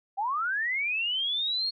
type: linear sweep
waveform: sine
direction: up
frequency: 750 to 4344 Hz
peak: -26 dBFS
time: 0.17-1.71 s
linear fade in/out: 20 ms
effects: none